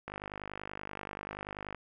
click train, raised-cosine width 0.5 ms, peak -24 dBFS, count 85, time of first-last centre 0.08-1.747 s, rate 50.4 Hz, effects none

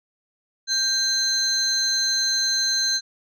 sine tone cluster, 1578 / 4106 / 6310 Hz, G6 / C8 / G8, +11 / -33 / +10 cents, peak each -28 / -20 / -25 dBFS, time 0.67-3.01 s, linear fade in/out 50 ms, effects tanh soft clip ceiling -13 dBFS

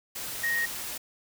sine tone in noise, 1870 Hz, A#6, 5 cents sharp, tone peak -25 dBFS, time 0.43-0.66 s, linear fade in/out 10 ms, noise white, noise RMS -36 dBFS, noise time 0.15-0.98 s, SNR +8 dB, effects none

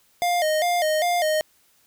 square tone with vibrato, 660 Hz, E5, 2 cents sharp, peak -20 dBFS, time 0.22-1.41 s, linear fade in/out 0 ms, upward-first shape square, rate 2.5 Hz, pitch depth 110 cents each way, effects white hiss -61 dBFS RMS until 1.86 s

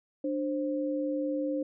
sine tone pair together, 295.9 / 527.2 Hz, D4 / C5, +13 / +13 cents, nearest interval minor seventh, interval 1000 cents, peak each -30 / -32 dBFS, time 0.24-1.63 s, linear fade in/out 5 ms, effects none

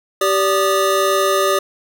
square tone cluster, 388.1 / 580 / 1226 Hz, G4 / D5 / D#6, -17 / -22 / -26 cents, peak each -19 dBFS, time 0.21-1.59 s, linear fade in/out 5 ms, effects none

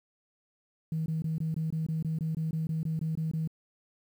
sine tone bursts, 159.6 Hz, D#3, 44 cents sharp, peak -27 dBFS, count 16, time 0.92-3.475 s, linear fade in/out 2 ms, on 140 ms, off 21 ms, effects tanh soft clip ceiling -24 dBFS + 10-bit

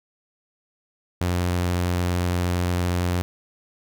sawtooth tone, 88.7 Hz, F2, 27 cents sharp, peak -17 dBFS, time 1.21-3.22 s, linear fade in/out 0 ms, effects none

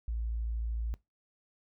sine tone, 56.6 Hz, A1, 50 cents sharp, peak -31 dBFS, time 0.08-0.94 s, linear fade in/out 0 ms, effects noise-tail reverb RT60 0.2 s tail -21 dB re dry

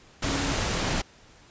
sine tone in noise, 278 Hz, C#4, 5 cents sharp, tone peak -31 dBFS, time 0.24-0.53 s, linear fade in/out 10 ms, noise pink, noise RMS -27 dBFS, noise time 0.22-1.02 s, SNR -7 dB, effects pink hiss -54 dBFS RMS until 1.5 s + resampled to 16000 Hz

